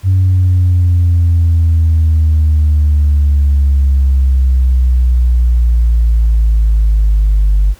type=exponential sweep; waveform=sine; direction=down; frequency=94.7 to 49.08 Hz; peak=-5 dBFS; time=0.03-7.75 s; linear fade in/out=50 ms; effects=tanh soft clip ceiling -4 dBFS + pink hiss -44 dBFS RMS until 7.79 s